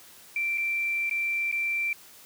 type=tone with dropouts; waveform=sine; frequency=2349 Hz; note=D7; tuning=in tune; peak=-25 dBFS; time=0.36-1.93 s; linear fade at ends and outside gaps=2 ms; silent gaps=0.576-0.58 / 1.096-1.11 / 1.515-1.525 s; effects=white hiss -51 dBFS RMS until 2.25 s + high-pass 60 Hz 12 dB/octave